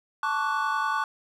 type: chord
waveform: triangle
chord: D major seventh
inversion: second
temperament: equal with one note detuned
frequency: 880 / 1108.7 / 1159.2 / 1480 Hz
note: A5 / C#6 / D6 / F#6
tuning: 0 / 0 / -23 / 0 cents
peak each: -28 dBFS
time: 0.23-1.04 s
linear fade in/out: 2 ms
effects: none